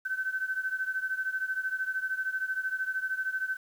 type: beating tone pair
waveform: sine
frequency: 1526 / 1539 Hz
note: G6 / G6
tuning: -47 / -32 cents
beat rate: 13 Hz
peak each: -31 / -34 dBFS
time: 0.05-3.57 s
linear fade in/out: 10 ms
effects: 9-bit